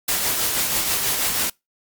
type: noise with tremolo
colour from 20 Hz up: white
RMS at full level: -20 dBFS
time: 0.08-1.5 s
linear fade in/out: 5 ms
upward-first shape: triangle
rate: 6.2 Hz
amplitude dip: 40%
effects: noise-tail reverb RT60 0.2 s tail -25 dB re dry + Opus 48 kbps